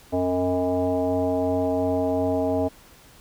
sine tone with frequency modulation, 453.6 Hz, A#4, 47 cents flat, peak -20 dBFS, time 0.12-2.69 s, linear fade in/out 20 ms, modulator 182 Hz, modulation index 1.6, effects pink hiss -51 dBFS RMS until 3.2 s

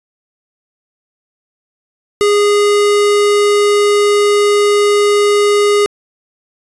square tone, 411.4 Hz, G#4, 16 cents flat, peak -9 dBFS, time 2.21-5.86 s, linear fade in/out 0 ms, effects resampled to 24000 Hz

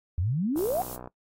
sine exponential sweep, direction up, 79 to 780 Hz, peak -24 dBFS, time 0.18-0.82 s, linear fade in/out 0 ms
click train, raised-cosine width 1 ms, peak -26 dBFS, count 33, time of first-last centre 0.56-1.074 s, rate 62.2 Hz
violet noise, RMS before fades -38 dBFS, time 0.56-0.97 s, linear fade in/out 20 ms
effects noise-tail reverb RT60 0.1 s tail -20 dB re dry + AAC 48 kbps

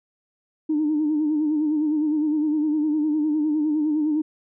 sine tone with vibrato, 304.1 Hz, D#4, 40 cents flat, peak -18 dBFS, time 0.69-4.22 s, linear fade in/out 10 ms, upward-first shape sine, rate 9.8 Hz, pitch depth 58 cents each way, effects tanh soft clip ceiling -14 dBFS

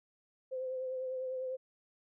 sine tone with vibrato, 516 Hz, C5, 24 cents flat, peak -35 dBFS, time 0.51-1.57 s, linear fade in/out 20 ms, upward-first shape triangle, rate 10 Hz, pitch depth 31 cents each way, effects none

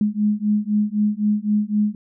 sine beating tone pair, 207.7 / 211.6 Hz, G#3 / G#3, 0 / +33 cents, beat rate 3.9 Hz, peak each -20 / -20 dBFS, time 0.01-1.95 s, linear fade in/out 2 ms, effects none

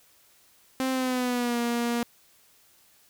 sawtooth tone with pitch glide, 261.6 to 237.1 Hz, C4 to A#3, 0 to +30 cents, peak -21 dBFS, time 0.8-2.03 s, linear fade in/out 0 ms, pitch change -170 cents, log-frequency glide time 0.91-1.58 s, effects white hiss -60 dBFS RMS until 3.09 s

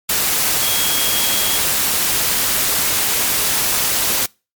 sine tone in noise, 3284 Hz, G#7, 20 cents flat, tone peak -23 dBFS, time 0.62-1.58 s, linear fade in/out 5 ms, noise white, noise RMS -17 dBFS, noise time 0.09-4.26 s, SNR -9 dB, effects noise-tail reverb RT60 0.3 s tail -26 dB re dry + MP3 96 kbps

